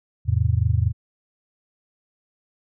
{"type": "chord", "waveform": "sine", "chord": "E augmented", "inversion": "none", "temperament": "equal with one note detuned", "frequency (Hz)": [82.41, 106.5, 130.81], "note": ["E2", "G#2", "B#2"], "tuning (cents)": [0, 44, 0], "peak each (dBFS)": [-21, -20, -24], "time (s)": [0.25, 0.93], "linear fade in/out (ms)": 50, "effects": []}